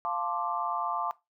sine chord, D minor seventh, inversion first, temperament equal, 698.5 / 880 / 1046.5 / 1174.7 Hz, F5 / A5 / C6 / D6, 0 / 0 / 0 / 0 cents, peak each -35 / -34 / -35 / -33 dBFS, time 0.05-1.11 s, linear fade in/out 0 ms, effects noise-tail reverb RT60 0.2 s tail -18 dB re dry

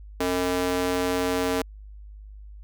square tone with high-pass filter, 90.4 Hz, F#2, 40 cents flat, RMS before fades -25 dBFS, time 0.2-1.62 s, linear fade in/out 5 ms, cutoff 360 Hz, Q 1.6, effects added 51 Hz sine -40 dBFS peak until 2.63 s

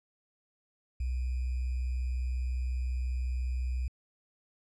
sine tone with sample-and-hold, 62.8 Hz, B1, 30 cents sharp, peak -29 dBFS, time 1-3.88 s, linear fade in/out 5 ms, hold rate 2450 Hz, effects resampled to 22050 Hz

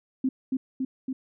sine tone with echo, 261.6 Hz, C4, in tune, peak -21 dBFS, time 0.24-0.29 s, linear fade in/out 5 ms, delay 280 ms, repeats 3, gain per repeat -2 dB, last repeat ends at 1.13 s, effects none

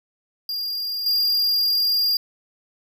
square tone with level steps, 4807 Hz, D8, 39 cents sharp, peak -25 / -18 dBFS, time 0.49-2.17 s, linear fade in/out 2 ms, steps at 1.06 s, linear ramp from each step 5 ms, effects none

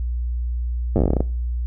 slowing click train, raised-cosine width 2 ms, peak -6 dBFS, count 13, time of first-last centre 0.96-1.205 s, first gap 9 ms, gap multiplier 1.14, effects noise-tail reverb RT60 0.4 s tail -21 dB re dry + added 60 Hz sine -21 dBFS peak until 1.66 s

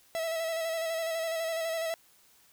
45% pulse tone with vibrato, 654 Hz, E5, 14 cents flat, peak -30 dBFS, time 0.15-1.94 s, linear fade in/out 0 ms, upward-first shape square, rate 12 Hz, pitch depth 25 cents each way, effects white hiss -62 dBFS RMS until 2.52 s

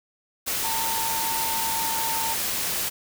sine tone in noise, 904 Hz, A5, 47 cents sharp, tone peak -28 dBFS, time 0.63-2.35 s, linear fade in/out 20 ms, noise white, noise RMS -27 dBFS, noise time 0.46-2.9 s, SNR -4 dB, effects none

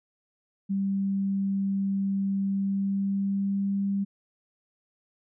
sine tone with pitch glide, 196 to 198.05 Hz, G3 to G3, 0 to +18 cents, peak -24 dBFS, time 0.69-4.05 s, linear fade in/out 20 ms, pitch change +18 cents, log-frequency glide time 2.45-3.84 s, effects none

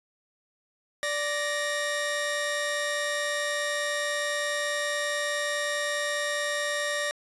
sawtooth tone pair together, 585 / 1864.7 Hz, D5 / A#6, -7 / 0 cents, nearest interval octave + minor sixth, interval 2007 cents, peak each -26 dBFS, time 1.03-7.11 s, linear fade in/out 0 ms, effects resampled to 24000 Hz

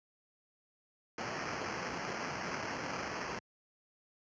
violet noise with sample-and-hold, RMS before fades -39 dBFS, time 1.18-3.39 s, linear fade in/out 2 ms, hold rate 3675 Hz, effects high-pass 100 Hz 12 dB/octave + resampled to 16000 Hz

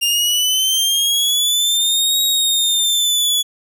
sawtooth linear two-way sweep, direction up then down, 2794 to 3797 to 3396 Hz, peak -11 dBFS, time 0.01-3.43 s, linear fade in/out 20 ms, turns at 2.22 s, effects none

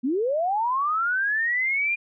sine linear sweep, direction up, 230.7 to 2431 Hz, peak -21 dBFS, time 0.03-1.96 s, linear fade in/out 20 ms, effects none

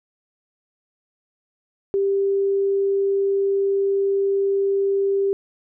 sine tone, 394.4 Hz, G4, 11 cents sharp, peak -17 dBFS, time 1.94-5.33 s, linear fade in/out 0 ms, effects none

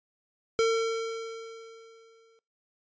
square tone with exponential decay, 452.9 Hz, A#4, 50 cents flat, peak -21 dBFS, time 0.59-2.39 s, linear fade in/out 0 ms, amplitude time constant 390 ms, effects noise-tail reverb RT60 0.3 s tail -23 dB re dry + resampled to 16000 Hz

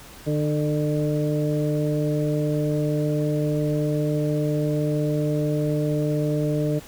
harmonic tone with a mistuned harmonic, 150.3 Hz, D3, 40 cents sharp, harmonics 1 / 2 / 3 / 4, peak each -23 / -26 / -28 / -29 dBFS, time 0.26-6.8 s, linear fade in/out 20 ms, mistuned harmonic 3, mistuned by -22 cents, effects pink hiss -44 dBFS RMS until 6.87 s

